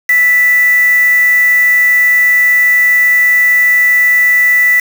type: tone with quantisation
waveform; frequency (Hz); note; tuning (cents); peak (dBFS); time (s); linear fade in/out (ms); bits
sine; 1975.5; B6; 0; -6; 0.09-4.8; 5; 3
effects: none